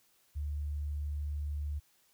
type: tone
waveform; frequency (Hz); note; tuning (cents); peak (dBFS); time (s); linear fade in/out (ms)
sine; 73.42; D2; 0; -33; 0.35-1.8; 20
effects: white hiss -69 dBFS RMS until 2.13 s